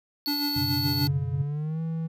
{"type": "tone", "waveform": "square", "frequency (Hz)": 4435, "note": "C#8", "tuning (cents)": 0, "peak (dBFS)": -28, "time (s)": [0.26, 1.07], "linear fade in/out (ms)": 0}
{"type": "tone with tremolo", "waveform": "square", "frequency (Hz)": 289.6, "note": "D4", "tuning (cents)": -24, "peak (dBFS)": -27, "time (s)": [0.27, 1.08], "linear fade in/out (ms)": 10, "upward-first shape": "sine", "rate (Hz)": 6.9, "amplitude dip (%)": 50}
{"type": "chord", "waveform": "sine", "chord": "F# suspended fourth", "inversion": "none", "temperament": "equal with one note detuned", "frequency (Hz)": [92.5, 125.56, 138.59], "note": ["F#2", "B2", "C#3"], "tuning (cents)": [0, 29, 0], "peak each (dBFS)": [-32, -30, -32], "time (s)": [0.56, 1.42], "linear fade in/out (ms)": 5}
{"type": "tone with pitch glide", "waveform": "triangle", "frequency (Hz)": [141.6, 162.66], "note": ["C#3", "E3"], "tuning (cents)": [37, -23], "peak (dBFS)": -25, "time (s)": [0.84, 2.08], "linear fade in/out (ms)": 20, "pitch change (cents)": 240, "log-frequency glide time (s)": [1.42, 1.81]}
{"effects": []}